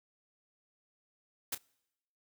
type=noise with echo; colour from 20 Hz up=white; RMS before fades=-35 dBFS; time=1.52-1.55 s; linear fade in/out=5 ms; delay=30 ms; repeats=1; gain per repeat=-14 dB; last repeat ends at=1.58 s; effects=noise-tail reverb RT60 0.9 s tail -26 dB re dry